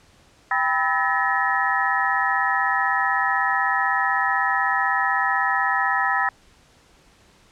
sine tone cluster, 788 / 992 / 1298 / 1730 / 1886 Hz, G5 / B5 / E6 / A6 / A#6, +9 / +7 / -27 / -30 / +20 cents, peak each -25 dBFS, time 0.51-6.29 s, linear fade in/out 2 ms, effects pink hiss -55 dBFS RMS until 7.51 s + low-pass 8000 Hz 12 dB/octave

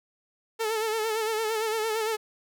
sawtooth tone with vibrato, 440 Hz, A4, in tune, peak -22 dBFS, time 0.59-2.17 s, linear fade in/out 20 ms, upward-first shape sine, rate 8.8 Hz, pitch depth 57 cents each way, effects none

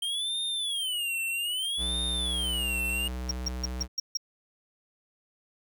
square tone with vibrato, 3136 Hz, G7, in tune, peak -29 dBFS, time 0.02-3.08 s, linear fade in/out 5 ms, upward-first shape sine, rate 0.62 Hz, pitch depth 260 cents each way
square tone, 62.7 Hz, B1, 27 cents sharp, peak -33 dBFS, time 1.77-3.88 s, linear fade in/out 50 ms
triangle tone bursts, 5588 Hz, F8, in tune, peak -25 dBFS, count 6, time 3.29-4.172 s, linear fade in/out 5 ms, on 22 ms, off 150 ms
effects none

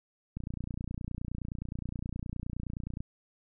click train, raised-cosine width 5 ms, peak -24 dBFS, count 79, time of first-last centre 0.37-3.005 s, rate 29.6 Hz, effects none

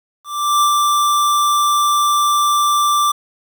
square tone with ADSR envelope, 1176 Hz, D6, 2 cents sharp, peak -11 dBFS, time 0.24-3.12 s, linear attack 380 ms, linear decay 81 ms, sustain -2 dB, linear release 9 ms, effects 8-bit

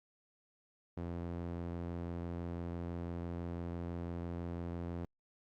sawtooth tone with band-pass filter, 86 Hz, F2, 26 cents flat, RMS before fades -41 dBFS, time 0.97-5.05 s, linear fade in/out 0 ms, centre 270 Hz, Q 0.51, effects Opus 48 kbps

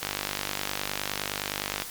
click train, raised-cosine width 0.2 ms, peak -10 dBFS, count 90, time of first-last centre 0.03-1.821 s, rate 49.7 Hz, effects white hiss -39 dBFS RMS until 1.9 s + Opus 48 kbps

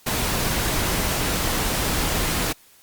pink noise, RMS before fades -23 dBFS, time 0.06-2.53 s, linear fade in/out 10 ms, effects white hiss -53 dBFS RMS until 2.82 s + Opus 48 kbps

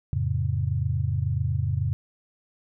sine chord, F augmented, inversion none, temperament just, 87.31 / 109.13 / 136.42 Hz, F2 / A2 / C#3, 0 / -14 / -27 cents, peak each -27 dBFS, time 0.13-1.93 s, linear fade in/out 0 ms, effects none

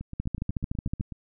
two click trains, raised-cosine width 5 ms, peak -16 / -24 dBFS, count 12 / 10, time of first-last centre 0.2-1.009 / 0.01-1.122 s, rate 13.6 / 8.09 Hz, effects none

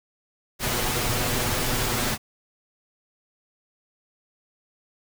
pink noise with comb filter, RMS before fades -25 dBFS, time 0.59-2.18 s, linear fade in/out 50 ms, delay 8.1 ms, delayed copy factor +0.6, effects none

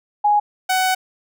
sine / sawtooth tone pair in turn, 830.6 / 748.1 Hz, G#5 / F#5, 0 / +19 cents, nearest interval major second, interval 181 cents, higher first, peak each -12 dBFS, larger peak neither, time 0.24-0.4 / 0.69-0.95 s, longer second, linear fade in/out 10 ms, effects none

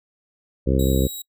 harmonic tone, 66.3 Hz, C2, 23 cents sharp, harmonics 1 / 2 / 3 / 4 / 5 / 6 / 7 / 8, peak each -20 / -23 / -25 / -26 / -27 / -28 / -28 / -29 dBFS, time 0.66-1.08 s, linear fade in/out 20 ms
10% pulse tone, 3845 Hz, B7, 47 cents flat, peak -23 dBFS, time 0.79-1.22 s, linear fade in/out 5 ms
effects noise-tail reverb RT60 0.1 s tail -26 dB re dry

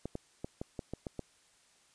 clicks, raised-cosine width 2 ms, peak -24 dBFS, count 8, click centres 0.056 / 0.154 / 0.445 / 0.615 / 0.792 / 0.936 / 1.068 / 1.193 s, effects white hiss -66 dBFS RMS until 1.94 s + resampled to 22050 Hz

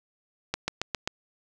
accelerating click train, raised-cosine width 0.2 ms, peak -10 dBFS, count 5, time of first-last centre 0.54-1.075 s, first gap 140 ms, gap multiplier 0.97, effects none

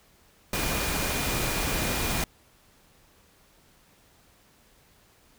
sine tone in noise, 2428 Hz, D#7, 43 cents flat, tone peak -38 dBFS, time 0.53-2.24 s, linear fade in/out 2 ms, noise pink, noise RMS -28 dBFS, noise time 0.53-2.24 s, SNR -13 dB, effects pink hiss -60 dBFS RMS until 5.38 s

